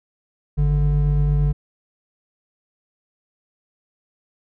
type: tone pair together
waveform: triangle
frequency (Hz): 51.58 / 146.1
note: G#1 / D3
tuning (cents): -11 / -9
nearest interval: octave + tritone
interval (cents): 1802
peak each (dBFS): -16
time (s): 0.57-1.53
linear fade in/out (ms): 20
effects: none